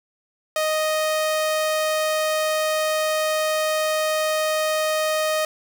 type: tone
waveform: sawtooth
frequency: 622.3 Hz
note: D#5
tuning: in tune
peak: -16 dBFS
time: 0.56-5.45 s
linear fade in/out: 2 ms
effects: 7-bit